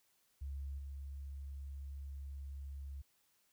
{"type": "tone with level steps", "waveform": "sine", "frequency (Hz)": 69.3, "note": "C#2", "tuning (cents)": 0, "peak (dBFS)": [-40, -43], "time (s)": [0.41, 3.02], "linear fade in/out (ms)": 10, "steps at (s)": 0.78, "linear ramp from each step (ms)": 10, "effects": ["white hiss -75 dBFS RMS until 3.52 s"]}